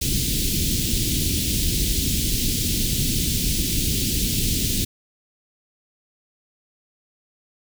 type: band-stop noise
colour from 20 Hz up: pink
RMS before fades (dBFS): -22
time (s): 0.01-4.85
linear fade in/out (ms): 10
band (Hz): 310 to 3100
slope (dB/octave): 24
effects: none